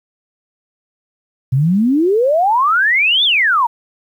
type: exponential two-way sweep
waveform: sine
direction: up then down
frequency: 123.47 to 3624 to 893 Hz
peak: -10 dBFS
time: 1.52-3.67 s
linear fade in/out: 10 ms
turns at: 3.24 s
effects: 8-bit